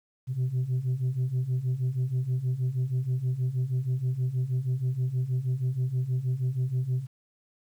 sine beating tone pair, 124.2 / 130.5 Hz, B2 / C3, +10 / -4 cents, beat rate 6.3 Hz, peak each -28 / -25 dBFS, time 0.27-7.07 s, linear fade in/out 50 ms, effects tanh soft clip ceiling -22 dBFS + 10-bit

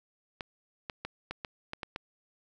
clicks, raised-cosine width 0.3 ms, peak -20 dBFS, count 8, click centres 0.408 / 0.898 / 1.05 / 1.31 / 1.448 / 1.734 / 1.832 / 1.961 s, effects none

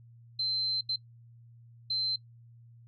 sine tone bursts at uneven times, 4100 Hz, C8, 36 cents flat, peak -28 dBFS, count 3, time 0.39-0.81 / 0.89-0.96 / 1.9-2.16 s, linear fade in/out 5 ms, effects noise-tail reverb RT60 0.1 s tail -24 dB re dry + added 117 Hz sine -52 dBFS peak until 2.87 s

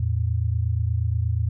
sine tone pair together, 83.7 / 112.11 Hz, E2 / A2, +27 / +33 cents, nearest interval perfect fourth, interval 506 cents, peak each -23 dBFS, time 0-1.49 s, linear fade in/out 5 ms, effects none

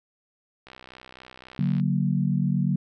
click train, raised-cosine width 0.3 ms, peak -28 dBFS, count 73, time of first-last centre 0.67-1.799 s, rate 63.8 Hz
sine chord, D augmented, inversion none, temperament equal with one note detuned, 144.39 / 185 / 233.1 Hz, D3 / F#3 / A#3, -29 / 0 / 0 cents, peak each -24 / -24 / -29 dBFS, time 1.59-2.76 s, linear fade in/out 2 ms
effects none

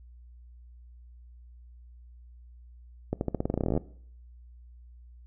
accelerating click train, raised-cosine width 2 ms, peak -14 dBFS, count 19, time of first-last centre 3.13-3.776 s, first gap 81 ms, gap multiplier 0.89, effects noise-tail reverb RT60 0.6 s tail -20 dB re dry + added 60 Hz sine -48 dBFS peak until 5.26 s

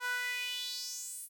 sawtooth tone with high-pass filter sweep, 493.9 Hz, B4, in tune, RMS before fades -38 dBFS, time 0-1.29 s, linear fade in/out 50 ms, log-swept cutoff 1200 to 11000 Hz, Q 4.3, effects none

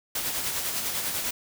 white noise with tremolo, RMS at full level -28 dBFS, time 0.15-1.31 s, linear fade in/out 5 ms, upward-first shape sine, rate 10 Hz, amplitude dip 40%, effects none

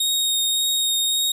sawtooth tone with vibrato, 3729 Hz, A#7, in tune, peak -16 dBFS, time 0-1.32 s, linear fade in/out 5 ms, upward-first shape triangle, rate 1.8 Hz, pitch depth 13 cents each way, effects none

